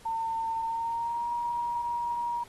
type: tone with pitch glide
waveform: sine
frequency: 905 to 950.5 Hz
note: A5 to A#5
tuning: +48 to +33 cents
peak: -28 dBFS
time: 0.05-2.44 s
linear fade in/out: 10 ms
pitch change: +85 cents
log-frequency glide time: 0.61-1.31 s
effects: pink hiss -55 dBFS RMS until 2.48 s + AAC 32 kbps